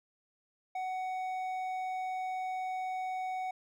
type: tone with hard clipping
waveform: sine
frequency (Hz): 746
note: F#5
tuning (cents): +14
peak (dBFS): -35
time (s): 0.75-3.51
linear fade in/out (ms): 5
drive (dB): 6
effects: none